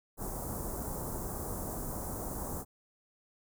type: band-stop noise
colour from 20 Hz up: pink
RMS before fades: -38 dBFS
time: 0.17-2.65 s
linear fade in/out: 50 ms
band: 1100 to 7700 Hz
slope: 24 dB/octave
effects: none